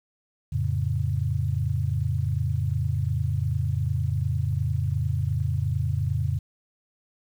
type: chord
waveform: sine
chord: F augmented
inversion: none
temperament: equal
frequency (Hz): 87.31 / 110 / 138.59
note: F2 / A2 / C#3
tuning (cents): 0 / 0 / 0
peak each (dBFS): -27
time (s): 0.52-6.39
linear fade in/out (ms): 10
effects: 9-bit